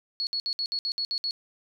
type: tone bursts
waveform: sine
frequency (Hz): 4366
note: C#8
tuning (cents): -27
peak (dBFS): -26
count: 9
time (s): 0.2-1.309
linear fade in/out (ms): 0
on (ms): 69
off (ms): 61
effects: none